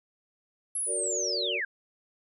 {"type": "linear sweep", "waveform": "sine", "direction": "down", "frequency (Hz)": [11180, 1518], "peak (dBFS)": -28, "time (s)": [0.75, 1.65], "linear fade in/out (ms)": 5}
{"type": "chord", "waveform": "sine", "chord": "Gb augmented", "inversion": "none", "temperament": "just", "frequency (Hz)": [370, 462.5, 578.1], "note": ["Gb4", "Bb4", "D5"], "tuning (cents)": [0, -14, -27], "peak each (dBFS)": -36, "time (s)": [0.86, 1.61], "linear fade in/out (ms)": 50}
{"effects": []}